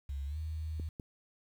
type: tone with pitch glide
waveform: sine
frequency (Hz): 69.3 to 78.69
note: C#2 to D#2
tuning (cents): 0 to +20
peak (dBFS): -35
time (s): 0.09-0.89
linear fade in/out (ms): 5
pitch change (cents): +220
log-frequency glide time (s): 0.26-0.38
type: clicks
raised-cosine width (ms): 3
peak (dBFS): -30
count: 2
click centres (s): 0.798 / 0.998
effects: 10-bit